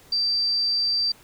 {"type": "tone", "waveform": "sine", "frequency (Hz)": 4679, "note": "D8", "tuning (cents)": -7, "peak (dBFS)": -20, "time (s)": [0.12, 1.12], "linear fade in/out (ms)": 5, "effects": ["pink hiss -52 dBFS RMS until 1.23 s"]}